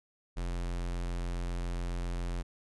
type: tone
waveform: square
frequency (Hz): 43.65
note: F1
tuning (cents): 0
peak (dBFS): -33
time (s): 0.36-2.43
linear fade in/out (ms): 20
effects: resampled to 24000 Hz